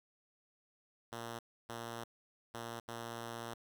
5% pulse tone bursts at uneven times, 116.54 Hz, A#2, in tune, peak -31 dBFS, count 4, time 1.12-1.39 / 1.69-2.04 / 2.54-2.8 / 2.88-3.54 s, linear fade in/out 5 ms, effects 11-bit

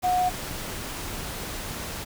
sine tone in noise, 728 Hz, F#5, 28 cents flat, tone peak -20 dBFS, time 0.03-0.3 s, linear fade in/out 20 ms, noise pink, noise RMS -34 dBFS, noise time 0.02-2.05 s, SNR +11 dB, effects none

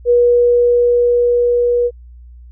sine tone with level ramp, 482.7 Hz, B4, 40 cents flat, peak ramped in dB -7 to -11 dBFS, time 0.05-1.91 s, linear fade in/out 50 ms, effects added 60 Hz sine -35 dBFS peak until 2.51 s

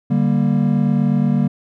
triangle chord, G minor, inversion second, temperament just, 147 / 196 / 235.2 Hz, D3 / G3 / Bb3, +2 / 0 / +16 cents, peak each -16 dBFS, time 0.1-1.48 s, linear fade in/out 10 ms, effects none

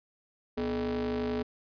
square ring-modulated tone, 90.2 Hz, F#2, 44 cents flat, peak -27 dBFS, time 0.57-1.43 s, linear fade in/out 10 ms, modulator 335 Hz, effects resampled to 11025 Hz

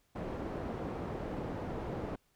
white low-pass noise, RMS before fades -39 dBFS, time 0.15-2.16 s, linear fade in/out 10 ms, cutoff 530 Hz, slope 12 dB/octave, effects pink hiss -73 dBFS RMS until 2.35 s

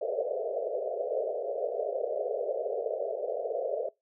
white band-pass noise, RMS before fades -32 dBFS, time 0.01-3.89 s, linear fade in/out 10 ms, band 410 to 670 Hz, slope 96 dB/octave, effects noise-tail reverb RT60 0.2 s tail -21 dB re dry

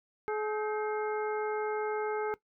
harmonic tone with a mistuned harmonic, 426.2 Hz, G#4, 45 cents sharp, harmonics 1 / 2 / 3 / 4 / 5, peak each -31 / -37 / -41 / -43 / -45 dBFS, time 0.28-2.34 s, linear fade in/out 0 ms, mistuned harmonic 4, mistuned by -150 cents, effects noise-tail reverb RT60 0.1 s tail -18 dB re dry

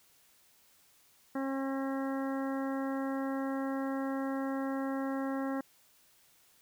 harmonic tone, 270 Hz, C#4, 45 cents flat, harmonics 1 / 2 / 3 / 4 / 5 / 6 / 7, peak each -33 / -39 / -43 / -45 / -47 / -49 / -50 dBFS, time 1.35-5.61 s, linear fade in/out 5 ms, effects white hiss -65 dBFS RMS until 6.61 s

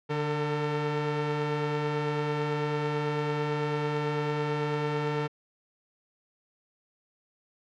sawtooth tone pair together, 147.19 / 450.6 Hz, D3 / A4, +4 / +41 cents, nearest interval octave + perfect fifth, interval 1937 cents, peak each -26 / -26 dBFS, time 0.09-5.28 s, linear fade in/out 20 ms, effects low-pass 3000 Hz 12 dB/octave

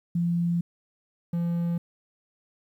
sine / triangle tone pair in turn, 171.6 / 170.93 Hz, F3 / F3, -30 / -37 cents, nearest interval unison, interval 7 cents, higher first, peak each -22 / -22 dBFS, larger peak neither, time 0.15-0.61 / 1.33-1.78 s, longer first, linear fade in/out 5 ms, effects 10-bit

